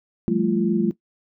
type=tone cluster; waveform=sine; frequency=173.4 / 197.9 / 221.1 / 344.3 Hz; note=F3 / G3 / A3 / F4; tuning=-12 / +17 / +9 / -25 cents; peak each=-27 / -23 / -22 / -23 dBFS; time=0.28-0.91 s; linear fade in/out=0 ms; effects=noise-tail reverb RT60 0.1 s tail -17 dB re dry